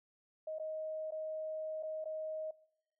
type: tone with dropouts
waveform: sine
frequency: 627 Hz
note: D#5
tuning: 13 cents sharp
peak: -38 dBFS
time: 0.47-2.51 s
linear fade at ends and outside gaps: 5 ms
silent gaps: 0.586-0.596 / 1.108-1.12 / 1.827-1.832 / 2.043-2.055 s
effects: noise-tail reverb RT60 0.8 s tail -23 dB re dry